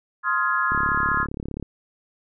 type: chord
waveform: sine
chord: F minor seventh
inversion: second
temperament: just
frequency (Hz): 1047.7 / 1257.2 / 1396.9 / 1676.3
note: C6 / Eb6 / F6 / Ab6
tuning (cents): +2 / +18 / 0 / +16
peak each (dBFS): -25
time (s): 0.23-1.27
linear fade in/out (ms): 50
type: click train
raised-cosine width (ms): 3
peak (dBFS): -18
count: 33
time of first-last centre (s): 0.72-1.627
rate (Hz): 35.3
effects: none